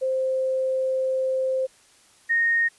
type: tone pair in turn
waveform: sine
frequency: 523.3 / 1853.6 Hz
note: C5 / A#6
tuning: 0 / -10 cents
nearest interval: octave + minor seventh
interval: 2190 cents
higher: second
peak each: -21 / -18 dBFS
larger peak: second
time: 0.01-1.67 / 2.29-2.69 s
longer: first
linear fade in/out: 20 ms
effects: white hiss -56 dBFS RMS until 2.78 s + resampled to 24000 Hz